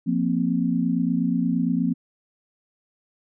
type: chord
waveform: sine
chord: F suspended fourth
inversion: none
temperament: equal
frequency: 174.61 / 233.1 / 261.6 Hz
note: F3 / Bb3 / C4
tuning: 0 / 0 / 0 cents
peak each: -24 dBFS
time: 0.06-1.94 s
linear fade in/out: 20 ms
effects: none